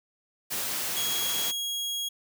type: high-pass noise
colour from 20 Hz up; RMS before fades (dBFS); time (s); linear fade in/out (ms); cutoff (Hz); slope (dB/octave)
white; -31; 0.5-1.52; 20; 100; 24
type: tone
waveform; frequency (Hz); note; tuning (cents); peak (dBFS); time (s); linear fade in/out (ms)
sawtooth; 3300; G#7; -12; -26; 0.96-2.09; 10
effects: none